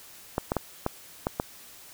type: clicks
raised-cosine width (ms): 1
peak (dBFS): -11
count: 6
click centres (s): 0.381 / 0.519 / 0.567 / 0.864 / 1.269 / 1.399
effects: white hiss -49 dBFS RMS until 1.93 s